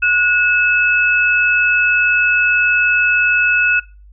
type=tone pair together; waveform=sine; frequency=1459.2 / 2600 Hz; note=F#6 / E7; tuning=-24 / -24 cents; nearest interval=minor seventh; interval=1000 cents; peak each=-14 dBFS; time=0.02-3.8 s; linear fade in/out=10 ms; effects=noise-tail reverb RT60 0.3 s tail -21 dB re dry + added 50 Hz sine -39 dBFS peak until 4.12 s